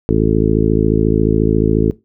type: harmonic tone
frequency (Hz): 54.2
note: A1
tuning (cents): -25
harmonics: 1 / 2 / 3 / 4 / 5 / 6 / 7 / 8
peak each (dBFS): -19 / -19 / -19 / -19 / -19 / -19 / -19 / -19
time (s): 0.09-1.91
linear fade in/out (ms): 0
effects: noise-tail reverb RT60 0.2 s tail -18 dB re dry